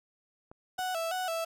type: clicks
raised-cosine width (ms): 1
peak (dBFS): -34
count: 2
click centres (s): 0.515 / 0.791
type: tone with vibrato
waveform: 35% pulse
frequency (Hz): 698.5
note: F5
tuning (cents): 0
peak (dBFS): -29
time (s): 0.78-1.45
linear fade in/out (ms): 10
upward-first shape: square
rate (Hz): 3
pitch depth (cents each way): 100
effects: none